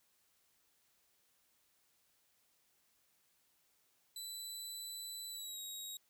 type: tone with pitch glide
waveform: 20% pulse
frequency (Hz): 3983 to 3799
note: B7 to A#7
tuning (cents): +14 to +32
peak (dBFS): -38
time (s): 4.16-5.97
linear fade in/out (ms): 2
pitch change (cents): -82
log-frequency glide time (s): 5.3-5.6
effects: white hiss -75 dBFS RMS until 6.09 s